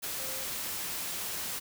sine tone in noise, 529 Hz, C5, 19 cents sharp, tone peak -46 dBFS, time 0.18-0.46 s, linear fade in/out 20 ms, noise white, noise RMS -36 dBFS, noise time 0.02-1.6 s, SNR -13 dB, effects none

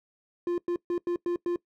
triangle tone bursts at uneven times, 349.2 Hz, F4, in tune, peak -23 dBFS, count 6, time 0.47-0.58 / 0.68-0.76 / 0.9-0.98 / 1.07-1.16 / 1.26-1.36 / 1.46-1.56 s, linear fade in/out 2 ms, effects noise-tail reverb RT60 0.1 s tail -20 dB re dry

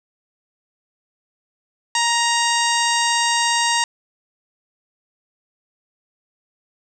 harmonic tone with a mistuned harmonic, 937 Hz, A#5, 9 cents sharp, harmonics 1 / 2 / 3 / 4 / 5 / 6 / 7 / 8 / 9, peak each -20 / -23 / -25 / -26 / -27 / -28 / -28 / -29 / -30 dBFS, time 1.95-3.84 s, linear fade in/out 2 ms, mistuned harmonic 8, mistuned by +23 cents, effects 8-bit

